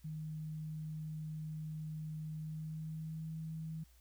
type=tone with pitch glide; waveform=sine; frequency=155.56 to 159.47 Hz; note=D#3 to D#3; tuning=0 to +43 cents; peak=-40 dBFS; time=0.04-3.84 s; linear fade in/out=10 ms; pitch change=+43 cents; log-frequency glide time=2.38-3.3 s; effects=added 60 Hz sine -62 dBFS peak until 4 s + white hiss -70 dBFS RMS until 4 s